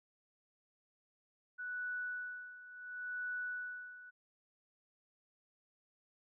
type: tone with tremolo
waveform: sine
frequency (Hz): 1480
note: F#6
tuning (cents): 0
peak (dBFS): -37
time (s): 1.58-4.11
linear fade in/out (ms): 20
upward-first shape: sine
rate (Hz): 0.71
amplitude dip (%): 80
effects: none